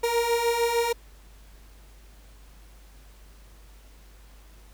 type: beating tone pair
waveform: 30% pulse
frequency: 464 / 470.6 Hz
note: A#4 / A#4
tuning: -8 / +16 cents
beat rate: 6.6 Hz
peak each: -25 / -21 dBFS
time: 0.03-0.93 s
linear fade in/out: 10 ms
effects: added 50 Hz sine -48 dBFS peak until 4.73 s + pink hiss -57 dBFS RMS until 4.73 s